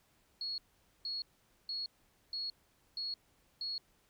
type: tone bursts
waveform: sine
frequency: 4332 Hz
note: C#8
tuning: 41 cents flat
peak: -36 dBFS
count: 6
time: 0.41-3.78 s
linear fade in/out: 2 ms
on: 170 ms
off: 470 ms
effects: pink hiss -71 dBFS RMS until 4.09 s